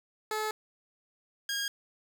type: tone pair in turn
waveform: 15% pulse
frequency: 430.8 / 1626.5 Hz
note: A4 / G#6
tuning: -37 / -37 cents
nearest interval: octave + major seventh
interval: 2300 cents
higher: second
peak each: -24 dBFS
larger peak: neither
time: 0.31-0.51 / 1.49-1.68 s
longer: first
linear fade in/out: 2 ms
effects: none